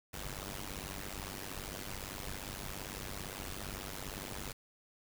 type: noise with amplitude modulation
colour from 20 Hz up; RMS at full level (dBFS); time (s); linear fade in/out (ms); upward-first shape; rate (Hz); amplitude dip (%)
pink; -39; 0.13-4.53; 10; sine; 97.6; 95
effects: none